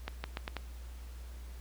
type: accelerating click train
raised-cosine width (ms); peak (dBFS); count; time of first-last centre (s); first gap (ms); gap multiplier
0.3; -20; 5; 0.08-0.567; 160; 0.82
effects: added 60 Hz sine -43 dBFS peak until 1.6 s + pink hiss -58 dBFS RMS until 1.6 s